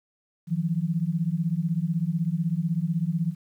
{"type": "beating tone pair", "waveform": "sine", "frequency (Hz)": [159.1, 175.1], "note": ["D#3", "F3"], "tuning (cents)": [39, 5], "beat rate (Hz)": 16, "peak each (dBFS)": -26, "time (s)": [0.47, 3.35], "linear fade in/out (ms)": 50, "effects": ["10-bit"]}